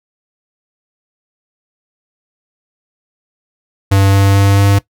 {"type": "tone with pitch steps", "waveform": "square", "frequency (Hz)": [98, 98.57, 99.14, 99.71], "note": ["G2", "G2", "G2", "G2"], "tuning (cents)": [0, 10, 20, 30], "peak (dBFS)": -8, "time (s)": [3.91, 4.79], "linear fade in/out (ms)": 10, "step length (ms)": 220, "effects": ["noise-tail reverb RT60 0.1 s tail -18 dB re dry"]}